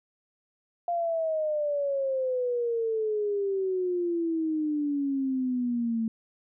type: exponential sweep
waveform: sine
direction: down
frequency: 698.5 to 222.6 Hz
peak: -25 dBFS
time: 0.88-6.08 s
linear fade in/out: 2 ms
effects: none